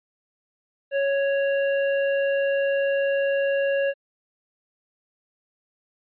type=tone; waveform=square; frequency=554.4 Hz; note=C#5; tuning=in tune; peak=-21 dBFS; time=0.91-3.94 s; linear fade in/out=50 ms; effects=resampled to 8000 Hz